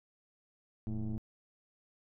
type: tone with frequency modulation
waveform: sine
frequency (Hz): 116.54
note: A#2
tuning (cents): 0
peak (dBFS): -31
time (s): 0.87-1.18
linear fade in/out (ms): 0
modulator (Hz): 103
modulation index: 1.4
effects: tanh soft clip ceiling -32 dBFS